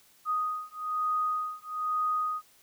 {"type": "beating tone pair", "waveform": "sine", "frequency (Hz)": [1244.5, 1245.6], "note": ["D#6", "D#6"], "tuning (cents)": [0, 2], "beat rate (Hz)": 1.1, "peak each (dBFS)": -31, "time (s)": [0.25, 2.42], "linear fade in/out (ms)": 50, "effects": ["white hiss -61 dBFS RMS until 2.62 s"]}